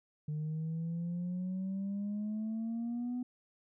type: exponential sweep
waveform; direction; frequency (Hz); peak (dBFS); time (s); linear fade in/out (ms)
sine; up; 150 to 250; -32; 0.28-3.23; 5
effects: tanh soft clip ceiling -32 dBFS